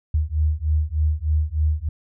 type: beating tone pair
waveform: sine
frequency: 75.3 / 78.6 Hz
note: D2 / D#2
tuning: +44 / +18 cents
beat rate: 3.3 Hz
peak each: -21 dBFS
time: 0.14-1.89 s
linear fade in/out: 5 ms
effects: none